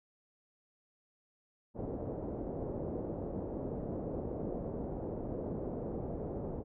white low-pass noise, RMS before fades -39 dBFS, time 1.74-6.64 s, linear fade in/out 50 ms, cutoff 550 Hz, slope 24 dB/octave, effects none

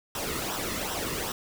pink noise with flanger, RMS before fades -32 dBFS, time 0.15-1.32 s, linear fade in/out 2 ms, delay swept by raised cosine 0.44 to 1.31 ms, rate 2.6 Hz, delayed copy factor -0.65, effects none

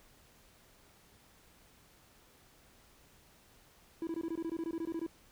triangle tone bursts, 329.6 Hz, E4, in tune, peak -32 dBFS, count 15, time 4.02-5.065 s, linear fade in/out 2 ms, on 51 ms, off 20 ms, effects pink hiss -63 dBFS RMS until 5.31 s

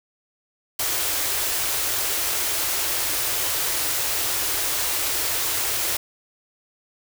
white band-stop noise, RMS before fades -24 dBFS, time 0.79-5.97 s, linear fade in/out 5 ms, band 140 to 280 Hz, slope 96 dB/octave, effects none

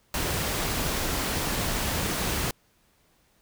pink noise, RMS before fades -28 dBFS, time 0.14-2.51 s, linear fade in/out 2 ms, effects pink hiss -65 dBFS RMS until 3.41 s

